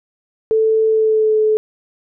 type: tone with pitch glide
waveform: sine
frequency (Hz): 440.8 to 431.7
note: A4 to A4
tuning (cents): +3 to -33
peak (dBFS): -11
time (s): 0.51-1.57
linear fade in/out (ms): 0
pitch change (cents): -36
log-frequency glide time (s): 0.87-1.39
effects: none